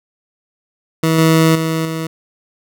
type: tone with level steps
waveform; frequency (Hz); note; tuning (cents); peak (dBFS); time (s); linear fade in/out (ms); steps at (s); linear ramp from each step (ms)
20% pulse; 161.3; E3; -37; -7 / -4 / -11 / -15; 1.03-2.07; 5; 1.18 / 1.55 / 1.85; 5
effects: none